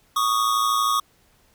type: tone pair together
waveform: square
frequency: 1119 / 1231.5 Hz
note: C#6 / D#6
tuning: +16 / -18 cents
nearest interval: major second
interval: 166 cents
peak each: -22 / -23 dBFS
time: 0.16-1 s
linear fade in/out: 5 ms
effects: pink hiss -60 dBFS RMS until 1.54 s